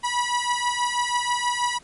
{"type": "beating tone pair", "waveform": "sawtooth", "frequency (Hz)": [971, 977.2], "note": ["B5", "B5"], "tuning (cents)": [-30, -19], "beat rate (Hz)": 6.2, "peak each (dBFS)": -21, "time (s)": [0.03, 1.79], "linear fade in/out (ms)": 20, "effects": ["pink hiss -53 dBFS RMS until 1.83 s", "MP3 48 kbps"]}